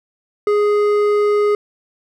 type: tone with hard clipping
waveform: triangle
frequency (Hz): 415.3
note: G#4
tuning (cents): 0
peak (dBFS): -14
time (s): 0.47-1.55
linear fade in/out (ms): 2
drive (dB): 12
effects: none